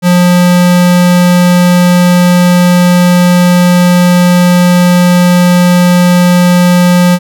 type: tone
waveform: square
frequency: 177.7 Hz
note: F3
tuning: 30 cents sharp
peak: -4 dBFS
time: 0.02-7.19 s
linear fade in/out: 50 ms
effects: none